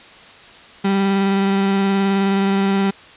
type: tone with vibrato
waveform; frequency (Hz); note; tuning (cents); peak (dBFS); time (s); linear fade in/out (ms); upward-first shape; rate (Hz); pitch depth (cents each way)
35% pulse; 196; G3; 0; -13; 0.84-2.91; 10; square; 19; 12
effects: white hiss -42 dBFS RMS until 3.16 s + resampled to 8000 Hz